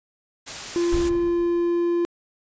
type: noise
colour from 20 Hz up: white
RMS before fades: -33 dBFS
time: 0.46-1.1 s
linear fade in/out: 20 ms
type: tone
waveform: triangle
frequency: 344.8 Hz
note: F4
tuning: 22 cents flat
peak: -17 dBFS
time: 0.76-2.05 s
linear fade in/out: 0 ms
type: noise with exponential decay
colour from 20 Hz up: brown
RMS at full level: -26 dBFS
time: 0.92-1.94 s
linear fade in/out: 5 ms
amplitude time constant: 220 ms
effects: resampled to 16000 Hz